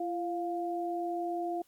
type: tone pair together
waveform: sine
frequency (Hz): 341.3 / 702.2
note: F4 / F5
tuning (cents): -40 / +9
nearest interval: octave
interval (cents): 1249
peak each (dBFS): -34 / -34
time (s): 0-1.62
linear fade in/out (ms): 5
effects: white hiss -69 dBFS RMS until 1.67 s + AAC 64 kbps